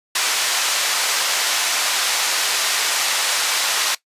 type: band-pass noise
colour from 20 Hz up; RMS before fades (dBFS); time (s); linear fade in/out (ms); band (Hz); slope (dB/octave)
white; -20; 0.15-3.95; 5; 720 to 6600; 12
effects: noise-tail reverb RT60 0.1 s tail -18 dB re dry + resampled to 32000 Hz